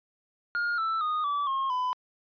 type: tone with pitch steps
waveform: triangle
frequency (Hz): 1419 / 1324 / 1235.3 / 1152.6 / 1075.4 / 1003.4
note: F6 / E6 / D#6 / D6 / C6 / B5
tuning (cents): +27 / +7 / -13 / -33 / +47 / +27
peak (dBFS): -24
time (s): 0.55-1.93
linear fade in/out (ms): 0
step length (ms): 230
effects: resampled to 11025 Hz